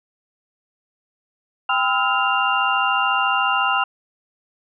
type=tone cluster; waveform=sine; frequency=791 / 1011 / 1289 / 1403 / 2785 Hz; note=G5 / B5 / E6 / F6 / F7; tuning=+15 / +40 / -39 / +8 / -5 cents; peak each=-23 dBFS; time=1.69-3.84 s; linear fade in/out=5 ms; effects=none